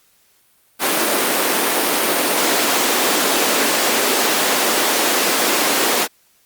pink high-pass noise, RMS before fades -17 dBFS, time 0.79-6.08 s, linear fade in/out 50 ms, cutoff 270 Hz, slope 24 dB/octave, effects white hiss -57 dBFS RMS until 6.45 s + Opus 48 kbps

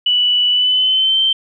sine tone with pitch glide, 2960 to 3118 Hz, F#7 to G7, 0 to -10 cents, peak -11 dBFS, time 0.06-1.33 s, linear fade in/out 5 ms, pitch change +90 cents, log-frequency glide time 0.5-1.21 s, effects none

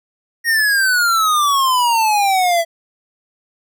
square exponential sweep, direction down, 1878 to 659.3 Hz, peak -13 dBFS, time 0.44-2.65 s, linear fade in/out 50 ms, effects none

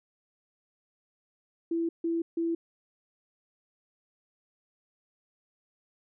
sine tone bursts, 333.4 Hz, E4, 20 cents sharp, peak -26 dBFS, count 3, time 1.71-2.55 s, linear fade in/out 5 ms, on 180 ms, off 150 ms, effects none

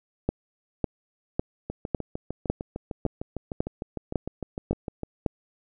two click trains, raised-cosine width 2 ms, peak -10 / -18 dBFS, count 10 / 23, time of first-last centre 0.29-5.262 / 1.7-5.033 s, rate 1.81 / 6.6 Hz, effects none

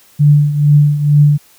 sine tone with tremolo, 146.83 Hz, D3, in tune, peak -3 dBFS, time 0.19-1.38 s, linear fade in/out 20 ms, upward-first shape triangle, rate 2.2 Hz, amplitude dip 75%, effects white hiss -47 dBFS RMS until 1.58 s

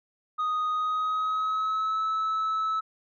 sine tone with pitch glide, 1244.5 to 1302.6 Hz, D#6 to E6, 0 to -21 cents, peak -22 dBFS, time 0.38-2.81 s, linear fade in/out 20 ms, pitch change +79 cents, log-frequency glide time 0.71-2.02 s, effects tanh soft clip ceiling -24 dBFS

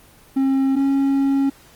triangle tone pair in turn, 268.9 / 274.4 Hz, C4 / C#4, +47 / -17 cents, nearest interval unison, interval 36 cents, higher second, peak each -13 dBFS, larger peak neither, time 0.36-0.76 / 0.76-1.5 s, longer second, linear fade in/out 10 ms, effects pink hiss -49 dBFS RMS until 1.75 s + Opus 24 kbps

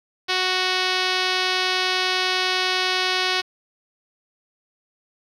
5% pulse tone with low-pass filter, 370 Hz, F#4, in tune, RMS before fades -22 dBFS, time 0.28-3.42 s, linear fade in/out 20 ms, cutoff 5000 Hz, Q 1.4, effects 8-bit

